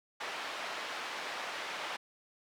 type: band-pass noise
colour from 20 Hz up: pink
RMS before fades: -40 dBFS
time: 0.2-1.97 s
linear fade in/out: 10 ms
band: 720 to 3500 Hz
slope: 12 dB/octave
effects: none